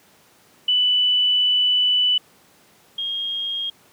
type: tone pair in turn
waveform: sine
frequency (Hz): 2981 / 3246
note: F#7 / G#7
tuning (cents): +12 / -40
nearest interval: minor second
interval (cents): 148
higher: second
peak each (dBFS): -15 / -23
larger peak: first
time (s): 0.68-2.18 / 2.98-3.7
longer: first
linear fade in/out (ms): 5
effects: pink hiss -54 dBFS RMS until 3.92 s + high-pass 150 Hz 12 dB/octave